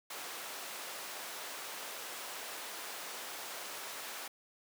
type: high-pass noise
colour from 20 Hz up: pink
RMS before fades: -44 dBFS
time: 0.1-4.28 s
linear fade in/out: 5 ms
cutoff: 610 Hz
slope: 12 dB/octave
effects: none